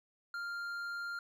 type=tone with hard clipping; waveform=sine; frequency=1396.9 Hz; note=F6; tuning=in tune; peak=-39 dBFS; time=0.34-1.19 s; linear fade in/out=2 ms; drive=6 dB; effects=none